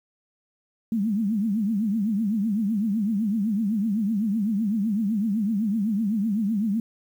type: tone with vibrato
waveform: sine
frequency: 211.6 Hz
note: G#3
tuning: 33 cents sharp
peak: -21 dBFS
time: 0.92-6.8 s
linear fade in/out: 2 ms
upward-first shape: triangle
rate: 7.9 Hz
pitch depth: 190 cents each way
effects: 9-bit